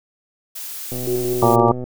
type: noise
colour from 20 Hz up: blue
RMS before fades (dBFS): -31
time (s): 0.55-1.56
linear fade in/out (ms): 10
type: click train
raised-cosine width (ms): 2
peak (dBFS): -17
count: 116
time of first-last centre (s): 0.92-1.84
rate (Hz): 125
type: tone with tremolo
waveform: sine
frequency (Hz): 370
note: F#4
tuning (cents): 0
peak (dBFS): -18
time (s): 1.07-1.72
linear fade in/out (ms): 2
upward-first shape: square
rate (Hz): 5.7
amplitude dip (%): 40
type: harmonic tone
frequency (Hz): 116.8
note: A#2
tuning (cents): +4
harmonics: 1 / 2 / 3 / 4 / 5 / 6 / 7 / 8 / 10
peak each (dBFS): -21 / -21 / -21 / -21 / -21 / -21 / -21 / -21 / -21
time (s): 1.42-1.72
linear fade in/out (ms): 5
effects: none